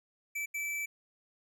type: tone bursts at uneven times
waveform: square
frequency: 2317 Hz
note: D7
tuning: 24 cents flat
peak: -34 dBFS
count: 2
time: 0.35-0.46 / 0.54-0.86 s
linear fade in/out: 10 ms
effects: none